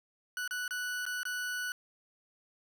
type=tone with dropouts; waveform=40% pulse; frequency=1480 Hz; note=F#6; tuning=in tune; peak=-33 dBFS; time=0.37-1.72 s; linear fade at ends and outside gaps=1 ms; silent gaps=0.477-0.509 / 0.679-0.708 / 1.054-1.064 / 1.232-1.253 s; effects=none